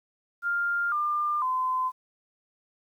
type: tone with pitch steps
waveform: sine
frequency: 1400 / 1197.8 / 1024.9 Hz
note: F6 / D6 / C6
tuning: +4 / +34 / -36 cents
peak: -24 dBFS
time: 0.42-1.92 s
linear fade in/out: 50 ms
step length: 500 ms
effects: 10-bit